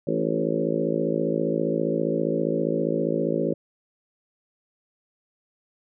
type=harmonic tone with a mistuned harmonic; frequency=55 Hz; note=A1; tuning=in tune; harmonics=3 / 4 / 5 / 6 / 7 / 8 / 9 / 10; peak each=-30 / -30 / -30 / -30 / -30 / -30 / -30 / -30 dBFS; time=0.07-3.54 s; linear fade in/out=5 ms; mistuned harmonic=6; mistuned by=+24 cents; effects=none